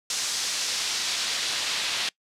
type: noise with band-pass filter sweep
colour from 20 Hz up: pink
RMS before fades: -28 dBFS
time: 0.1-2.09 s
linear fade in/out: 2 ms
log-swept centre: 5800 to 3600 Hz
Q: 1.2
effects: noise-tail reverb RT60 0.1 s tail -24 dB re dry + low-pass 11000 Hz 12 dB/octave